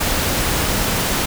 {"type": "noise", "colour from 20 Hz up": "pink", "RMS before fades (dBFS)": -19, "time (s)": [0, 1.26], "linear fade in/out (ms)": 10, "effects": []}